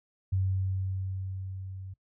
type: tone with level ramp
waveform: sine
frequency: 94.9 Hz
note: F#2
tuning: 44 cents sharp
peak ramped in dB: -24 to -39 dBFS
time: 0.32-1.94 s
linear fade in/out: 10 ms
effects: noise-tail reverb RT60 0.1 s tail -21 dB re dry